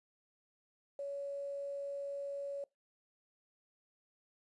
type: tone with quantisation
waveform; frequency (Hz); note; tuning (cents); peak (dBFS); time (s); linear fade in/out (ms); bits
sine; 562; C#5; +24; -38; 0.99-2.64; 2; 11
effects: noise-tail reverb RT60 0.2 s tail -23 dB re dry + resampled to 24000 Hz